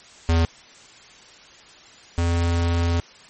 square tone pair in turn, 82.9 / 85.18 Hz, E2 / F2, +10 / -43 cents, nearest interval unison, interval 47 cents, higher second, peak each -16 / -19 dBFS, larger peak first, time 0.29-0.45 / 2.18-3 s, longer second, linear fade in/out 0 ms, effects white hiss -47 dBFS RMS until 3.29 s + MP3 32 kbps

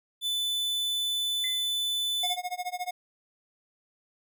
45% pulse tone, 3500 Hz, A7, 10 cents flat, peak -27 dBFS, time 0.21-2.37 s, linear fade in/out 50 ms
sine tone with exponential decay, 2043 Hz, C7, 42 cents flat, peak -32 dBFS, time 1.44-1.74 s, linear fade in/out 1 ms, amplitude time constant 65 ms
square tone with tremolo, 722 Hz, F#5, 43 cents flat, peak -29 dBFS, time 2.23-2.91 s, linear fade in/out 5 ms, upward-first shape sine, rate 14 Hz, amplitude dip 95%
effects none

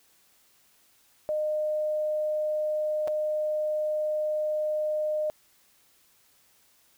sine tone with dropouts, 611 Hz, D#5, 32 cents flat, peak -25 dBFS, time 1.29-5.3 s, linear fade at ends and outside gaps 0 ms, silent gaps 3.075-3.08 s, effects white hiss -63 dBFS RMS until 6.97 s

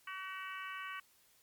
harmonic tone with a mistuned harmonic, 379 Hz, F#4, 42 cents sharp, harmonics 3 / 4 / 5 / 6 / 7 / 8, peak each -45 / -47 / -49 / -51 / -52 / -53 dBFS, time 0.07-1 s, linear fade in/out 5 ms, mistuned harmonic 8, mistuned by -40 cents, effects white hiss -68 dBFS RMS until 1.42 s + MP3 96 kbps

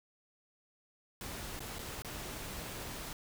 pink noise with dropouts, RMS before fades -43 dBFS, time 1.21-3.13 s, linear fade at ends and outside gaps 1 ms, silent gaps 1.594-1.604 / 1.786-1.791 / 2.021-2.047 s, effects none

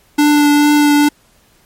square tone with vibrato, 293.7 Hz, D4, in tune, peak -8 dBFS, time 0.18-1.09 s, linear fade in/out 10 ms, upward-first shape triangle, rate 2.3 Hz, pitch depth 14 cents each way, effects pink hiss -52 dBFS RMS until 1.65 s + MP3 64 kbps

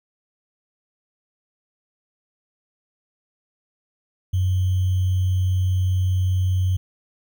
sine tone with sample-and-hold, 92.5 Hz, F#2, in tune, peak -17 dBFS, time 4.33-6.77 s, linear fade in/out 10 ms, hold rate 3150 Hz, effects none

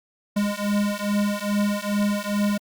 square beating tone pair, 203.9 / 206.3 Hz, G#3 / G#3, -32 / -11 cents, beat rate 2.4 Hz, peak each -25 dBFS, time 0.36-2.58 s, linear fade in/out 10 ms, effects Opus 48 kbps

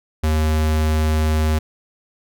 square tone, 77.78 Hz, D#2, in tune, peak -16 dBFS, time 0.23-1.59 s, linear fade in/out 10 ms, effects none

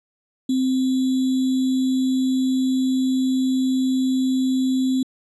sine tone with sample-and-hold, 259.9 Hz, C4, 11 cents flat, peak -17 dBFS, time 0.49-5.03 s, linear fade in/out 5 ms, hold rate 3675 Hz, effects low-pass 10000 Hz 12 dB/octave

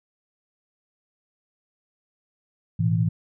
sine chord, A suspended second, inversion none, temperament equal, 110 / 123.47 / 164.81 Hz, A2 / B2 / E3, 0 / 0 / 0 cents, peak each -22 / -27 / -22 dBFS, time 2.79-3.09 s, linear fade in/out 10 ms, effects none

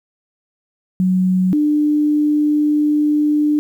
sine tone pair in turn, 185 / 298.4 Hz, F#3 / D4, 0 / +28 cents, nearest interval minor sixth, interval 828 cents, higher second, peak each -12 / -12 dBFS, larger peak neither, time 1-1.53 / 1.53-3.59 s, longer second, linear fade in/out 0 ms, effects 8-bit

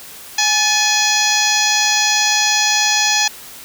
harmonic tone with a mistuned harmonic, 837 Hz, G#5, 13 cents sharp, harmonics 1 / 2 / 3 / 4 / 5 / 6 / 7 / 8, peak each -21 / -21 / -21 / -21 / -21 / -21 / -21 / -21 dBFS, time 0.38-3.28 s, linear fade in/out 5 ms, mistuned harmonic 2, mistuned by +66 cents, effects white hiss -36 dBFS RMS until 3.64 s

